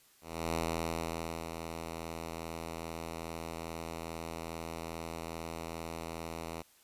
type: tone with ADSR envelope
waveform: 5% pulse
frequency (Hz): 82.41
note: E2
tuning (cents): 0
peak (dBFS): -20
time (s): 0.21-6.63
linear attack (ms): 320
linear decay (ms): 930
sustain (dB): -8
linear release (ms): 24
effects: white hiss -64 dBFS RMS until 6.83 s + resampled to 32000 Hz